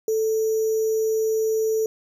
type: tone with sample-and-hold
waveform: sine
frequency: 440 Hz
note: A4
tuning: in tune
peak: -19 dBFS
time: 0.08-1.86 s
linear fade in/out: 2 ms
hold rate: 6300 Hz
effects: none